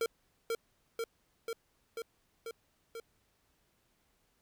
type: tone with echo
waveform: square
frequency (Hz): 458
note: A#4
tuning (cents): -31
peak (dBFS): -30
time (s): 0.01-0.06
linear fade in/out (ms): 2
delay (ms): 490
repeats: 6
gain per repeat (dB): -2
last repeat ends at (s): 3
effects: pink hiss -74 dBFS RMS until 4.41 s